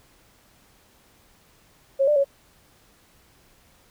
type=tone with pitch steps; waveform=sine; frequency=545 / 594 / 556 Hz; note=C#5 / D5 / C#5; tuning=-29 / +20 / +5 cents; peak=-16 dBFS; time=1.99-2.245 s; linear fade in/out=20 ms; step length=85 ms; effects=pink hiss -58 dBFS RMS until 3.9 s